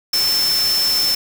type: tone in noise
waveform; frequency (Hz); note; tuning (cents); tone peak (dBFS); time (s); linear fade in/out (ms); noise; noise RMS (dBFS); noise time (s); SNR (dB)
sine; 5310; E8; +12; -15; 0.13-1.15; 5; white; -24; 0.13-1.15; +6
effects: none